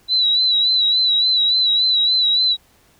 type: tone with vibrato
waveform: sine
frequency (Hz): 3951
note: B7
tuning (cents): 0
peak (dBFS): -13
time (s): 0.08-2.57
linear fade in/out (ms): 50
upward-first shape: sine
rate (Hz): 3.5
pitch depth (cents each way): 54
effects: pink hiss -55 dBFS RMS until 2.99 s